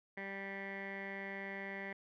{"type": "tone with low-pass filter", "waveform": "15% pulse", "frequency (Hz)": 196, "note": "G3", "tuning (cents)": 0, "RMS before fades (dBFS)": -44, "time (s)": [0.17, 1.93], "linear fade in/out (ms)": 5, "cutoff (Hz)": 2000, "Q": 6.5, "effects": []}